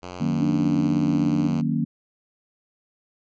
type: tone with pitch glide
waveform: 5% pulse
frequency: 89.8 to 88.92 Hz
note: F2 to F2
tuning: +49 to +32 cents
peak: -23 dBFS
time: 0.02-1.62 s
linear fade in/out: 20 ms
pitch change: -17 cents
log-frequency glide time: 0.5-0.91 s
type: chord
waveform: sine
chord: D# minor seventh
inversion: none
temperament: equal with one note detuned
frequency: 154.94 / 185 / 233.1 / 277.2 Hz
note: D#3 / F#3 / A#3 / C#4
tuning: -7 / 0 / 0 / 0 cents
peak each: -25 / -29 / -24 / -29 dBFS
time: 0.2-1.85 s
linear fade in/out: 10 ms
type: tone with vibrato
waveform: sine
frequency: 293.7 Hz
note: D4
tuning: in tune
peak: -22 dBFS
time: 0.38-1.51 s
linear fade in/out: 50 ms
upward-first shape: sine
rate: 19 Hz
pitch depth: 42 cents each way
effects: resampled to 16000 Hz